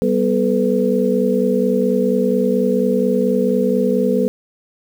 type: tone cluster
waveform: sine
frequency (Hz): 194.2 / 244.1 / 433.3 / 497.6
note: G3 / B3 / A4 / B4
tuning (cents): -16 / -20 / -27 / +13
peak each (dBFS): -19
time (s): 0.02-4.28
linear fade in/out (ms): 0
effects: 7-bit